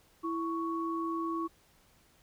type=tone pair together; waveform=sine; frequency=330.8 / 1112.7 Hz; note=E4 / C#6; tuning=+6 / +6 cents; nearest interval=octave + major sixth; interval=2100 cents; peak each=-33 / -35 dBFS; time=0.23-1.48 s; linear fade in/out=20 ms; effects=pink hiss -65 dBFS RMS until 2.22 s